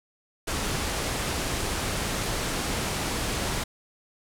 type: low-pass noise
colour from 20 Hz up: pink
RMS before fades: -29 dBFS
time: 0.47-3.64 s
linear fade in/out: 10 ms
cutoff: 11000 Hz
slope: 24 dB/octave
effects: none